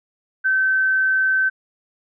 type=tone; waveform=sine; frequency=1539 Hz; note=G6; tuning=32 cents flat; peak=-15 dBFS; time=0.44-1.5 s; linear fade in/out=20 ms; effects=none